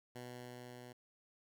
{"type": "tone with level ramp", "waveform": "10% pulse", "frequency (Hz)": 123.47, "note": "B2", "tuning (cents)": 0, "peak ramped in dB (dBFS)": [-38, -43], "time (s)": [0.15, 0.93], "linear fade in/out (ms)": 10, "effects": []}